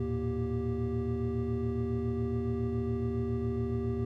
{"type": "tone cluster", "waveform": "triangle", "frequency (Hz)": [78.8, 111.8, 119, 236.6, 390.9], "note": ["D#2", "A2", "A#2", "A#3", "G4"], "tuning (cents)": [23, 28, 36, 26, -5], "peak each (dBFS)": [-35, -34, -35, -33, -33], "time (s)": [0, 4.05], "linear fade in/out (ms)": 5, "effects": []}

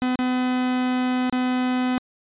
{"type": "tone with dropouts", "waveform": "45% pulse", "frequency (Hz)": 252.6, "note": "B3", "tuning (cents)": 39, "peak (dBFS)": -20, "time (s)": [0.02, 1.98], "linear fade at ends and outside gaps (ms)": 0, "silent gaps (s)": [[0.156, 0.19], [1.297, 1.326]], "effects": ["resampled to 8000 Hz"]}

